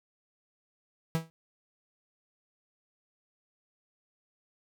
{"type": "tone with exponential decay", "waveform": "45% pulse", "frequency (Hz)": 162.9, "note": "E3", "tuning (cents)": -20, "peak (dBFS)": -23, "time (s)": [1.15, 1.3], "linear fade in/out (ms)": 0, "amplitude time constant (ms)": 32, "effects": []}